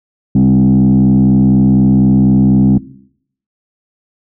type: tone with frequency modulation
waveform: sine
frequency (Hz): 200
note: G3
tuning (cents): +35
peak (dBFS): -4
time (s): 0.35-2.78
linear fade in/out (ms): 5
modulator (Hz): 64.1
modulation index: 1.2
effects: noise-tail reverb RT60 0.7 s tail -19 dB re dry + tanh soft clip ceiling -3 dBFS